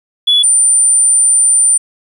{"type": "tone pair in turn", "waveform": "sine", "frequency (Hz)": [3412, 9125], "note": ["G#7", "C#9"], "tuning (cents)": [46, 49], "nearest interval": "octave + perfect fourth", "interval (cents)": 1703, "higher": "second", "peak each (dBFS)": -5, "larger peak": "neither", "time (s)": [[0.27, 0.43], [0.43, 1.78]], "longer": "second", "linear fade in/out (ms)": 10, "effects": ["tanh soft clip ceiling -3 dBFS", "7-bit"]}